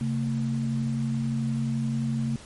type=tone pair together; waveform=sine; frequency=134.09 / 225.7 Hz; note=C3 / A3; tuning=+43 / +44 cents; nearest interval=major sixth; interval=901 cents; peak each=-27 dBFS; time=0.01-2.36 s; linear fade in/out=2 ms; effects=pink hiss -47 dBFS RMS until 2.45 s + MP3 48 kbps